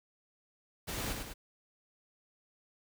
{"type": "noise with echo", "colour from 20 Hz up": "pink", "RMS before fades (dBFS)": -38, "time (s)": [0.87, 1.14], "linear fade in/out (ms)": 20, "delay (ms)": 100, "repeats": 2, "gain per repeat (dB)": -4, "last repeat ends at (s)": 1.34, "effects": []}